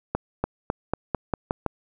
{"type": "accelerating click train", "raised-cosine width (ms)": 1, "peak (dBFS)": -9, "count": 8, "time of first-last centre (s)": [0.15, 1.663], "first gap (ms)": 290, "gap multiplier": 0.9, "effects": []}